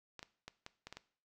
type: clicks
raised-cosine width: 0.2 ms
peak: -29 dBFS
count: 7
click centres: 0.193 / 0.229 / 0.48 / 0.664 / 0.87 / 0.926 / 0.97 s
effects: noise-tail reverb RT60 0.5 s tail -18 dB re dry